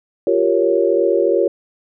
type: chord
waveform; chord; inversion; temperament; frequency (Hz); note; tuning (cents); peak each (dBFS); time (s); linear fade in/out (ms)
sine; G half-diminished seventh; third; equal; 349.2 / 392 / 466.2 / 554.4; F4 / G4 / Bb4 / Db5; 0 / 0 / 0 / 0; -18; 0.27-1.48; 2
effects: none